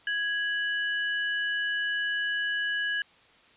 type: tone pair together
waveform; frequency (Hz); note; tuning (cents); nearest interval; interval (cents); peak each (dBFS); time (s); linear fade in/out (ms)
sine; 1661.2 / 2960; G#6 / F#7; 0 / 0; minor seventh; 1000; -27 / -34; 0.07-3.02; 2
effects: white hiss -58 dBFS RMS until 3.56 s + resampled to 8000 Hz